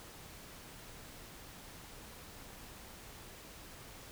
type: silence
effects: pink hiss -52 dBFS RMS until 4.11 s